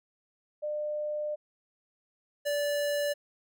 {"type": "tone pair in turn", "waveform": ["sine", "square"], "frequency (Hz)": [600, 580.9], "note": ["D5", "D5"], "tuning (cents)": [37, -19], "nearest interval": "minor second", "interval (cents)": 56, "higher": "first", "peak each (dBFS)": [-30, -28], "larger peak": "second", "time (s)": [[0.62, 1.36], [2.45, 3.14]], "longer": "first", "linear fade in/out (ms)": 20, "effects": []}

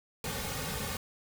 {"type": "noise with comb filter", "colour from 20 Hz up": "pink", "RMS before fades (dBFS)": -36, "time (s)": [0.24, 0.97], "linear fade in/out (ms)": 2, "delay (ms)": 3, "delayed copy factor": -0.8, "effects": []}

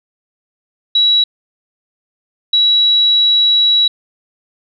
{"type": "tone bursts at uneven times", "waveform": "sine", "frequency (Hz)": 3900, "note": "B7", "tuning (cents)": -23, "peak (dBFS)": -8, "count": 2, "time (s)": [[0.95, 1.24], [2.53, 3.88]], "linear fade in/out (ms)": 5, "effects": []}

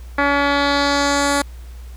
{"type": "tone with low-pass filter sweep", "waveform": "10% pulse", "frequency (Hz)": 283.6, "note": "C#4", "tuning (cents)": 40, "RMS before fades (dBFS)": -17, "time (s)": [0.18, 1.42], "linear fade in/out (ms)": 5, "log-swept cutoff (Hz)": [2100, 10000], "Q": 1.8, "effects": ["added 60 Hz sine -32 dBFS peak until 1.96 s", "pink hiss -49 dBFS RMS until 1.96 s"]}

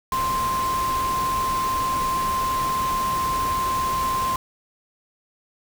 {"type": "tone in noise", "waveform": "sine", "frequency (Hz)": 1046.5, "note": "C6", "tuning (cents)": 0, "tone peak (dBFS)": -21, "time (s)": [0.12, 4.36], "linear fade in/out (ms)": 2, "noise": "pink", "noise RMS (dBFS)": -31, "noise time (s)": [0.12, 4.36], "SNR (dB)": 7, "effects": []}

